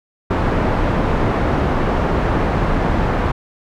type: low-pass noise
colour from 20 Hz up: pink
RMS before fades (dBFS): -17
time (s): 0.3-3.32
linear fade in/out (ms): 10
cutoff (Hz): 1300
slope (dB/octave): 12
effects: none